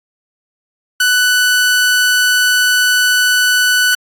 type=tone; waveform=sawtooth; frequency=1490 Hz; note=F#6; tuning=12 cents sharp; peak=-6 dBFS; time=1-3.95 s; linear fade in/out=5 ms; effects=AAC 64 kbps